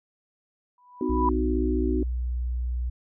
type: tone with exponential growth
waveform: sine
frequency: 987.8 Hz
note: B5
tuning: in tune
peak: -19 dBFS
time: 0.78-1.29 s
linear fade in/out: 2 ms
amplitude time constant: 110 ms
type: chord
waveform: sine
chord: C diminished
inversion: none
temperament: equal with one note detuned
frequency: 255.7 / 311.1 / 370 Hz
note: C4 / Eb4 / Gb4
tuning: -40 / 0 / 0 cents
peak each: -28 dBFS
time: 1.01-2.03 s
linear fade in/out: 2 ms
type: tone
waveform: sine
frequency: 61.1 Hz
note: B1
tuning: 18 cents flat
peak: -25 dBFS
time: 1.09-2.9 s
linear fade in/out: 10 ms
effects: none